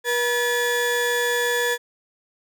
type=tone pair together; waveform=35% pulse; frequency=481.3 / 1717.5 Hz; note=B4 / A6; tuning=-45 / -42 cents; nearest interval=octave + minor seventh; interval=2203 cents; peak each=-21 dBFS; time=0.04-1.78 s; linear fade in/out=50 ms; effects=none